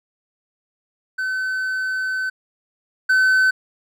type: tone pair in turn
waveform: triangle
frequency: 1522 / 1522 Hz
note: F#6 / F#6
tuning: +48 / +48 cents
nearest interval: unison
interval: 0 cents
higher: neither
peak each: -19 / -11 dBFS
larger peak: second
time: 1.18-2.3 / 3.09-3.51 s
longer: first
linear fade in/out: 10 ms
effects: none